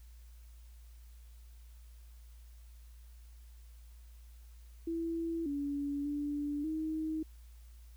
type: tone with pitch steps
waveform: sine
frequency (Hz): 331.5 / 284.8 / 290.8 / 314.7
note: E4 / C#4 / D4 / D#4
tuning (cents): +10 / +47 / -17 / +20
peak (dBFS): -33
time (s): 4.87-7.23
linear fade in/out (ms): 5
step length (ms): 590
effects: added 58 Hz sine -51 dBFS peak until 7.96 s + white hiss -68 dBFS RMS until 7.96 s